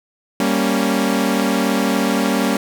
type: chord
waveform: sawtooth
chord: G diminished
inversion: none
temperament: equal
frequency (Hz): 196 / 233.1 / 277.2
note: G3 / Bb3 / Db4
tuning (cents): 0 / 0 / 0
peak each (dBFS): -16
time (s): 0.4-2.57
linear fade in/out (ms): 2
effects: none